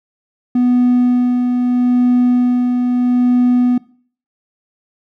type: tone with tremolo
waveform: triangle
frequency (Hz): 246.9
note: B3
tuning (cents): 0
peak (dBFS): -6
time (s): 0.55-3.78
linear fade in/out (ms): 5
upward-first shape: sine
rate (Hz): 0.78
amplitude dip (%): 40
effects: noise-tail reverb RT60 0.5 s tail -22 dB re dry + tanh soft clip ceiling -3 dBFS